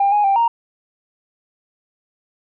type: tone with pitch steps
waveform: sine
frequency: 797 / 830 / 787 / 931 Hz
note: G5 / G#5 / G5 / A#5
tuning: +28 / -1 / +7 / -2 cents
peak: -11 dBFS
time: 0-0.48 s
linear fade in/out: 5 ms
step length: 120 ms
effects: tanh soft clip ceiling -9 dBFS